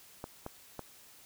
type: clicks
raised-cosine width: 1 ms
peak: -25 dBFS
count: 3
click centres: 0.241 / 0.464 / 0.793 s
effects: white hiss -57 dBFS RMS until 1.25 s